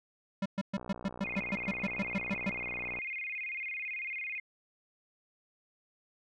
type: tone bursts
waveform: square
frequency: 196 Hz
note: G3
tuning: in tune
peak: -30 dBFS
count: 14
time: 0.42-2.498 s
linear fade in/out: 5 ms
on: 37 ms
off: 120 ms
type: click train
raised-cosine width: 1 ms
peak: -30 dBFS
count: 135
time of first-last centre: 0.78-2.988 s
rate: 60.7 Hz
type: tone with vibrato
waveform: sine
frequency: 2293 Hz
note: D7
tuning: 42 cents flat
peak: -35 dBFS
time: 1.24-4.4 s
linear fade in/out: 5 ms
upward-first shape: square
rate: 18 Hz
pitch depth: 140 cents each way
effects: low-pass 4000 Hz 12 dB/octave